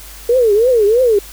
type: tone with vibrato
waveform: sine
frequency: 456.9 Hz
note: A#4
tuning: 35 cents flat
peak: -8 dBFS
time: 0.29-1.19 s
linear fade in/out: 5 ms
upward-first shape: triangle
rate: 3.1 Hz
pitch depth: 250 cents each way
effects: added 50 Hz sine -36 dBFS peak until 1.32 s + white hiss -36 dBFS RMS until 1.32 s